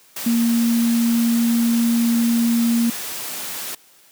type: tone in noise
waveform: sine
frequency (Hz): 233.1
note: A#3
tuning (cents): 0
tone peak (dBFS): -14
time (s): 0.26-2.9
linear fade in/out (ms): 5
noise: white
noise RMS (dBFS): -29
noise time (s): 0.16-3.75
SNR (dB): +12
effects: white hiss -52 dBFS RMS until 4.11 s + high-pass 150 Hz 12 dB/octave